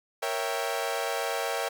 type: chord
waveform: sawtooth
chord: A# diminished seventh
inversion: none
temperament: equal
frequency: 466.2 / 554.4 / 659.3 / 784 Hz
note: A#4 / C#5 / E5 / G5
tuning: 0 / 0 / 0 / 0 cents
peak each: -30 dBFS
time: 0.22-1.69 s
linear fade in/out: 10 ms
effects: none